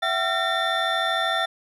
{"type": "tone cluster", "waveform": "triangle", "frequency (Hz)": [666, 759, 1361, 1823, 3543], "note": ["E5", "F#5", "F6", "A#6", "A7"], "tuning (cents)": [18, 44, -45, -39, 11], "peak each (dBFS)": -26, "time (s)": [0.02, 1.46], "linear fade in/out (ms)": 10, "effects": []}